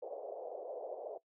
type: band-pass noise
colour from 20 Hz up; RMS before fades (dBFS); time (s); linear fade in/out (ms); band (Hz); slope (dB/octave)
white; -44; 0.02-1.18; 10; 430 to 680; 48
effects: noise-tail reverb RT60 0.1 s tail -18 dB re dry